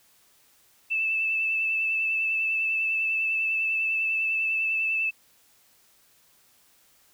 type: tone with vibrato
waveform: sine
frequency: 2637 Hz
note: E7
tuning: in tune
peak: -23 dBFS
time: 0.9-5.11 s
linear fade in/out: 20 ms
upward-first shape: triangle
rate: 10 Hz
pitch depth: 23 cents each way
effects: white hiss -61 dBFS RMS until 7.13 s